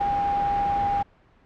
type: tone in noise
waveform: sine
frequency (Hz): 806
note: G5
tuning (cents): +48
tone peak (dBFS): -21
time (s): 0-1.03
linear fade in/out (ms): 10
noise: pink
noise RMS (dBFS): -33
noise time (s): 0-1.03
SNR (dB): +9
effects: pink hiss -58 dBFS RMS until 1.45 s + low-pass 2000 Hz 12 dB/octave